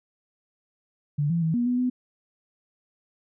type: tone with pitch steps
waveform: sine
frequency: 146.2 / 168.6 / 161.2 / 240.2 / 246.8 / 250.8 Hz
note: D3 / E3 / E3 / B3 / B3 / B3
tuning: -7 / +39 / -38 / -48 / -1 / +27 cents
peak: -21 dBFS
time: 1.18-1.9 s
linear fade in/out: 10 ms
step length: 120 ms
effects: none